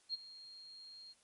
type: tone with ADSR envelope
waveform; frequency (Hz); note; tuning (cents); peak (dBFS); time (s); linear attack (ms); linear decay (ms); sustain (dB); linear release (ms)
sine; 4234; C8; +20; -34; 0.09-1.14; 49; 20; -17; 29
effects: white hiss -70 dBFS RMS until 1.23 s + MP3 48 kbps